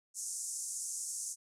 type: band-pass noise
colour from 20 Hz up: pink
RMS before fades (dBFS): -40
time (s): 0.14-1.36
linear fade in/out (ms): 50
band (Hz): 6100 to 10000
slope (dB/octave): 48
effects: none